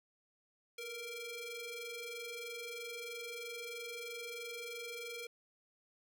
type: ring-modulated tone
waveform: sawtooth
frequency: 932.3 Hz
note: A#5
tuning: in tune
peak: -36 dBFS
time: 0.78-5.27 s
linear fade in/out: 5 ms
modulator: 1410 Hz
effects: none